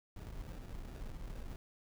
brown noise with sample-and-hold, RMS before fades -45 dBFS, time 0.16-1.56 s, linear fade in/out 2 ms, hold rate 1050 Hz, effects none

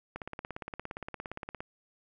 click train, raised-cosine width 0.5 ms, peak -23 dBFS, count 26, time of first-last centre 0.16-1.605 s, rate 17.3 Hz, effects none

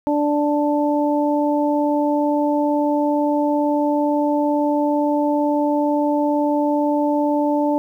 harmonic tone, 293.7 Hz, D4, in tune, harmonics 1 / 2 / 3, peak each -18 / -21 / -23 dBFS, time 0.07-7.78 s, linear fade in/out 0 ms, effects 9-bit

